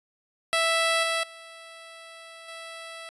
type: tone with level steps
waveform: 10% pulse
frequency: 659.3 Hz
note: E5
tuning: in tune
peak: -13 / -16 / -35 / -30 dBFS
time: 0.53-3.09 s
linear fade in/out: 0 ms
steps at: 1.03 / 1.23 / 2.48 s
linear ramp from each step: 5 ms
effects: resampled to 24000 Hz